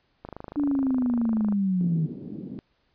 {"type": "click train", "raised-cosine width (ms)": 1, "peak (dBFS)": -23, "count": 34, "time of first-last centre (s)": [0.25, 1.524], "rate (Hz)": 25.9}
{"type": "linear sweep", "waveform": "sine", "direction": "down", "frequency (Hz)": [293.7, 154.5], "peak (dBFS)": -21, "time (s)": [0.56, 2.07], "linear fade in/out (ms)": 20}
{"type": "band-pass noise", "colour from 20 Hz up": "pink", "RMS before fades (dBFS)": -37, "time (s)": [1.81, 2.59], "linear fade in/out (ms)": 0, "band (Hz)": [170, 310], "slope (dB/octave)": 24}
{"effects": ["pink hiss -69 dBFS RMS until 2.94 s", "resampled to 11025 Hz"]}